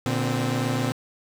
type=tone cluster; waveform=sawtooth; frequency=118.9 / 146.9 / 260.1 Hz; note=A#2 / D3 / C4; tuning=+35 / +1 / -10 cents; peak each=-22 / -26 / -23 dBFS; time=0.06-0.92 s; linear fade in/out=0 ms; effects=low-pass 10000 Hz 12 dB/octave + 7-bit